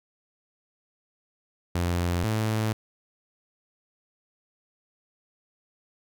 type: tone pair in turn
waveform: sawtooth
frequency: 87.31 / 109.34 Hz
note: F2 / A2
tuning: 0 / -10 cents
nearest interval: major third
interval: 390 cents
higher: second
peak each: -20 dBFS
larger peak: neither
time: 1.75-2.24 / 2.24-2.73 s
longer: neither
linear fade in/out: 5 ms
effects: none